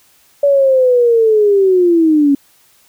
sine linear sweep, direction down, 573 to 275.2 Hz, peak -7 dBFS, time 0.43-2.35 s, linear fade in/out 5 ms, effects white hiss -51 dBFS RMS until 2.88 s

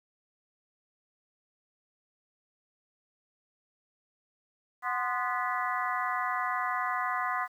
harmonic tone with a mistuned harmonic, 245.8 Hz, B3, 8 cents flat, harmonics 3 / 4 / 5 / 6 / 7 / 8, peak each -35 / -33 / -34 / -39 / -39 / -37 dBFS, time 4.82-7.48 s, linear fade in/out 50 ms, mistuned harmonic 4, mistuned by +92 cents, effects 10-bit

